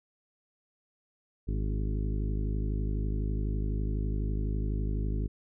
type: harmonic tone with a mistuned harmonic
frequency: 52 Hz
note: G#1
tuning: 3 cents sharp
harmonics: 1 / 2 / 3 / 4 / 5 / 6 / 7 / 8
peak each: -29 / -35 / -39 / -41 / -43 / -45 / -46 / -47 dBFS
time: 1.47-5.28 s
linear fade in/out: 20 ms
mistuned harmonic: 6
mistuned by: -31 cents
effects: none